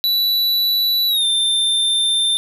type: tone with pitch glide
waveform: square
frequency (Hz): 3951 to 3581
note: B7 to A7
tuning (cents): 0 to +30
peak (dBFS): -15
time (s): 0.04-2.37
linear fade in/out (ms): 0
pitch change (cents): -170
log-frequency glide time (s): 1.08-1.25
effects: none